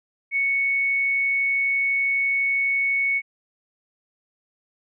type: tone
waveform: sine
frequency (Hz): 2217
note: C#7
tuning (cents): 0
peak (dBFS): -19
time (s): 0.31-3.22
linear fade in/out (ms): 50
effects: none